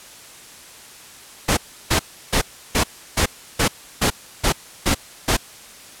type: noise bursts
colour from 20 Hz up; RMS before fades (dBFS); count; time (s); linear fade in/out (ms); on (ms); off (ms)
pink; -17; 10; 1.48-5.37; 10; 92; 330
effects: white hiss -42 dBFS RMS until 6 s + low-pass 11000 Hz 12 dB/octave